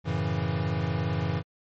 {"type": "chord", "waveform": "square", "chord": "F# minor seventh", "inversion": "none", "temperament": "equal", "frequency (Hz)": [92.5, 110, 138.59, 164.81], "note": ["F#2", "A2", "C#3", "E3"], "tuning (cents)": [0, 0, 0, 0], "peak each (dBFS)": [-32, -33, -33, -31], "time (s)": [0.04, 1.43], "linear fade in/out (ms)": 50, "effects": ["low-pass 4000 Hz 12 dB/octave", "MP3 32 kbps"]}